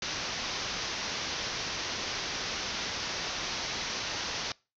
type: low-pass noise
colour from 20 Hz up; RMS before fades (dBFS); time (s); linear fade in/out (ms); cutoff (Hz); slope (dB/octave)
white; -35; 0.02-4.52; 2; 6200; 96
effects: noise-tail reverb RT60 0.3 s tail -24 dB re dry